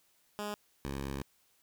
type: tone pair in turn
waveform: 10% pulse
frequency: 207.7 / 68.61 Hz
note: G#3 / C#2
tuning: 0 / -17 cents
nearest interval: octave + perfect fifth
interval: 1917 cents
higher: first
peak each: -28 dBFS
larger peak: neither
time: 0.39-0.54 / 0.85-1.22 s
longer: second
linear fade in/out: 0 ms
effects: white hiss -70 dBFS RMS until 1.62 s